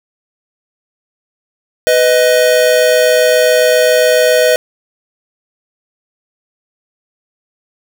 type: tone pair together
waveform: square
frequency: 498.6 / 626 Hz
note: B4 / D#5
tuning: +16 / +10 cents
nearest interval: major third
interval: 394 cents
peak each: -11 dBFS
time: 1.87-4.56 s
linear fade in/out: 0 ms
effects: none